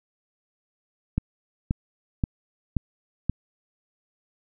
click train, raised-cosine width 5 ms, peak -10 dBFS, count 5, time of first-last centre 1.18-3.296 s, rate 1.89 Hz, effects none

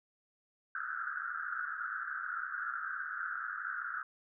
pink band-pass noise, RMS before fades -39 dBFS, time 0.75-4.03 s, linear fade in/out 2 ms, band 1300 to 1600 Hz, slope 96 dB/octave, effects none

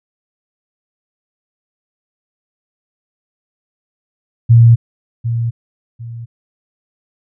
sine tone with echo, 116.54 Hz, A#2, in tune, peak -3 dBFS, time 4.49-4.76 s, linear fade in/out 20 ms, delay 750 ms, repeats 2, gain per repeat -11 dB, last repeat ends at 6.26 s, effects none

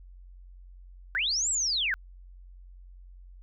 sine linear two-way sweep, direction up then down, 1444 to 7902 to 1444 Hz, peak -25 dBFS, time 1.15-1.94 s, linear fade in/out 0 ms, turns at 1.5 s, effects added 45 Hz sine -46 dBFS peak until 3.42 s

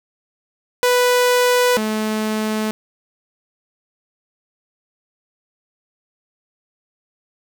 sawtooth tone pair in turn, 493.9 / 216.2 Hz, B4 / A3, 0 / -30 cents, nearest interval octave + major second, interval 1430 cents, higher first, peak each -9 / -15 dBFS, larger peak first, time 0.83-1.77 / 1.77-2.71 s, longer neither, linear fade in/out 0 ms, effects none

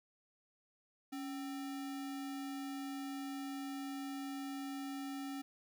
sine tone with sample-and-hold, 277.2 Hz, C#4, in tune, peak -40 dBFS, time 1.12-5.42 s, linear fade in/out 10 ms, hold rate 1050 Hz, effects none

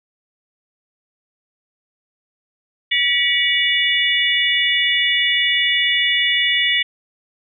sine tone cluster, 1940 / 2260 / 2905 / 3474 Hz, B6 / C#7 / F#7 / A7, -31 / +33 / -32 / -23 cents, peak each -20 dBFS, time 2.91-6.83 s, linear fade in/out 10 ms, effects none

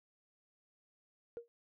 sine tone with exponential decay, 470.1 Hz, A#4, 15 cents sharp, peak -36 dBFS, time 1.37-1.48 s, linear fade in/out 0 ms, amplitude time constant 23 ms, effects tanh soft clip ceiling -36 dBFS

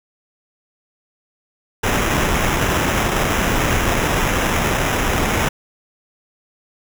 pink noise with sample-and-hold, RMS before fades -18 dBFS, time 1.83-5.49 s, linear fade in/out 10 ms, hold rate 4410 Hz, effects none

